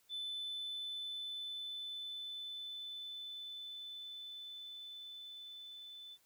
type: tone with level ramp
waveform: sine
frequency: 3511 Hz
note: A7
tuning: 4 cents flat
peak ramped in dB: -37 to -49 dBFS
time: 0.09-6.18 s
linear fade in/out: 50 ms
effects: tanh soft clip ceiling -37 dBFS + white hiss -72 dBFS RMS until 6.25 s